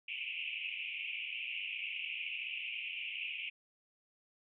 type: band-pass noise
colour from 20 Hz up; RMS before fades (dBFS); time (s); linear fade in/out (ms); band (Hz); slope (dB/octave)
white; -41; 0.08-3.5; 10; 2300 to 2900; 96
effects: none